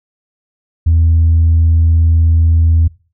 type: tone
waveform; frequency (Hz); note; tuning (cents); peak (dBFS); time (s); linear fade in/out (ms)
sine; 81.9; E2; -11; -5; 0.86-2.88; 10
effects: noise-tail reverb RT60 0.4 s tail -24 dB re dry + tanh soft clip ceiling -4 dBFS

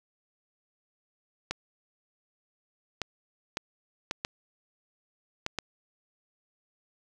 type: clicks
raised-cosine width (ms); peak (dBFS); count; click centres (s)
0.2; -13; 7; 1.51 / 3.017 / 3.571 / 4.111 / 4.249 / 5.464 / 5.587
effects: none

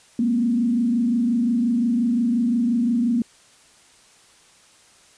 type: tone with frequency modulation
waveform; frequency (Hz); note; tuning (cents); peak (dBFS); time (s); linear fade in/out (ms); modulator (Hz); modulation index
sine; 237.3; A#3; +31; -17; 0.19-3.22; 2; 25.7; 0.71
effects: white hiss -53 dBFS RMS until 5.17 s + resampled to 22050 Hz

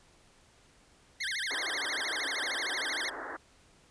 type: tone with vibrato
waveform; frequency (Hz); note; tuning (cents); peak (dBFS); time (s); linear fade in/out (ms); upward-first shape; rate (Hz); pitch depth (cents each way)
25% pulse; 1838; A#6; -25; -28; 1.2-3.1; 10; sine; 13; 300
type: band-pass noise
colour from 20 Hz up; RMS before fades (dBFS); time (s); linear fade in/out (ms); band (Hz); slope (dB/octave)
white; -41; 1.5-3.37; 10; 260 to 1900; 96
effects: pink hiss -62 dBFS RMS until 3.9 s + resampled to 22050 Hz

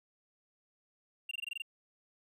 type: tone bursts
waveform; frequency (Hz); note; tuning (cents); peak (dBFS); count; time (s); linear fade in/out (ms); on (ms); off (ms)
triangle; 2779; F7; -9; -34; 8; 1.29-1.621; 5; 23; 21
effects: none

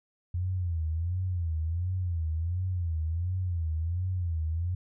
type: tone with vibrato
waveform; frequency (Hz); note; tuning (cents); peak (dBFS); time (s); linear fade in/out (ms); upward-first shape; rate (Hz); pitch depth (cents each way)
sine; 85.7; F2; -32; -27; 0.34-4.75; 5; sine; 1.4; 140
effects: none

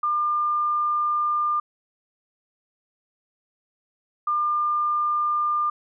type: tone pair in turn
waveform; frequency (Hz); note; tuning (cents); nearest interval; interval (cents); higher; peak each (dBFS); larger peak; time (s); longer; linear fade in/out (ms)
sine; 1200 / 1200; D6 / D6; +37 / +37; unison; 0; neither; -20; neither; 0.03-1.6 / 4.27-5.7; first; 5
effects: none

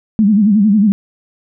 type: tone with vibrato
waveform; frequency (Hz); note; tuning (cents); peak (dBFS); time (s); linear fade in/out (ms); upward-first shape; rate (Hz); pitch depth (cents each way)
sine; 207.7; G#3; 0; -7; 0.19-0.92; 0; sine; 11; 120
effects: none

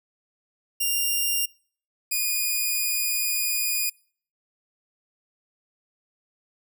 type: tone pair in turn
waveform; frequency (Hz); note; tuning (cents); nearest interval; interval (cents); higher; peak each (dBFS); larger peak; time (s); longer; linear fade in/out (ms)
5% pulse; 2794 / 2459; F7 / D#7; 0 / -21; major second; 221; first; -13; neither; 0.8-1.46 / 2.11-3.9; second; 10
effects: noise-tail reverb RT60 0.5 s tail -26 dB re dry

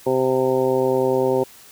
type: harmonic tone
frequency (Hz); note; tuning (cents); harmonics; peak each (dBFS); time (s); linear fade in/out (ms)
130.1; C3; -9; 1 / 2 / 3 / 4 / 5 / 6 / 7; -30 / -26 / -19 / -21 / -31 / -31 / -28; 0.06-1.44; 10
effects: white hiss -46 dBFS RMS until 1.71 s

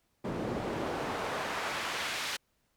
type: noise with band-pass filter sweep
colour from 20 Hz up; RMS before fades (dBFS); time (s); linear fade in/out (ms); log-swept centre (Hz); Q
pink; -35; 0.24-2.37; 10; 260 to 3100; 0.73
effects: pink hiss -75 dBFS RMS until 2.76 s

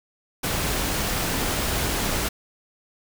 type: noise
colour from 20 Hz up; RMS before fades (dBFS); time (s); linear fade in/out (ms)
pink; -25; 0.43-2.29; 10
effects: none

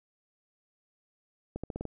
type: accelerating click train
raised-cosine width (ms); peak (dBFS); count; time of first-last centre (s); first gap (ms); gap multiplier
2; -22; 6; 1.56-1.853; 76; 0.87
effects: none

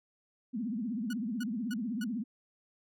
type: tone with vibrato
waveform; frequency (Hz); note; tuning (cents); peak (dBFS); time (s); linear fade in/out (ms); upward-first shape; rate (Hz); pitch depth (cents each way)
sine; 227.3; A#3; -43; -32; 0.53-2.24; 20; triangle; 16; 270
type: tone bursts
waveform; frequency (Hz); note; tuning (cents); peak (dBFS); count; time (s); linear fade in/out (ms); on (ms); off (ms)
sawtooth; 1465; F#6; -18; -36; 4; 1.1-2.042; 5; 33; 270
effects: none

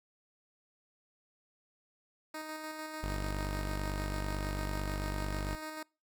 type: tone with tremolo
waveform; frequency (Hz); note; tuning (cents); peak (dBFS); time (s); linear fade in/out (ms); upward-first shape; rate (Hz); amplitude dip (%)
10% pulse; 311.1; D#4; 0; -31; 2.34-5.83; 5; square; 6.7; 30
type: tone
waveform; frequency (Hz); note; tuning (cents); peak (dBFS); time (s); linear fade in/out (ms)
sawtooth; 49; G1; 0; -30; 3.03-5.55; 0
effects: noise-tail reverb RT60 0.3 s tail -25 dB re dry

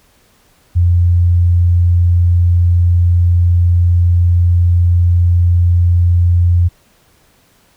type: tone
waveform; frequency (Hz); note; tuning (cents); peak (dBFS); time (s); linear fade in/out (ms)
sine; 87.31; F2; 0; -7; 0.75-6.69; 20
effects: pink hiss -52 dBFS RMS until 7.76 s

